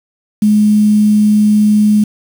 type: tone with quantisation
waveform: sine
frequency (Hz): 210.6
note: G#3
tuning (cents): +24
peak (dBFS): -6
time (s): 0.42-2.04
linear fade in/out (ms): 5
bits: 5
effects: none